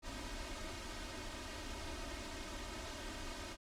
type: noise with comb filter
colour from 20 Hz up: pink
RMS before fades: -45 dBFS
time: 0.02-3.57 s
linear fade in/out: 50 ms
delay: 3.2 ms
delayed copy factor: +1
effects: low-pass 7000 Hz 12 dB/octave